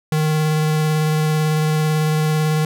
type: tone with vibrato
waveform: square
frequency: 154.7 Hz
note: D#3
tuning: 10 cents flat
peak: -16 dBFS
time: 0.12-2.65 s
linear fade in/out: 2 ms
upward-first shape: square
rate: 18 Hz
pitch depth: 10 cents each way
effects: none